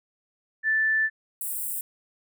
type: tone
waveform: sine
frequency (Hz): 1760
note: A6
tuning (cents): 0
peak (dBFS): -20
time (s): 0.63-1.1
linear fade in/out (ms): 50
type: high-pass noise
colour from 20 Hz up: white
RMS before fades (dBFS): -31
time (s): 1.41-1.81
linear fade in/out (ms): 2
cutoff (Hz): 7800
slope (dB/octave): 96
effects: none